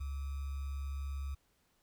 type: tone with sample-and-hold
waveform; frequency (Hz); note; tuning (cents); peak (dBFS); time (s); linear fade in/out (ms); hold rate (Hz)
sine; 69.3; C#2; 0; -36; 0-1.35; 10; 1225
effects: pink hiss -74 dBFS RMS until 1.82 s